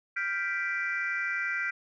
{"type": "chord", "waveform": "sine", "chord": "G dominant seventh", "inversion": "third", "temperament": "equal", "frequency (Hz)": [1396.9, 1568, 1975.5, 2349], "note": ["F6", "G6", "B6", "D7"], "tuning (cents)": [0, 0, 0, 0], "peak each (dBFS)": [-34, -33, -32, -35], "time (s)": [0.16, 1.71], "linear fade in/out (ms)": 10, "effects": ["tanh soft clip ceiling -20 dBFS"]}